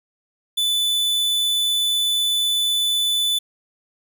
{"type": "tone", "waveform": "45% pulse", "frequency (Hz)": 3492, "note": "A7", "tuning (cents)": -14, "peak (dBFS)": -18, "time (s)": [0.57, 3.39], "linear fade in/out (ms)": 10, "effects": []}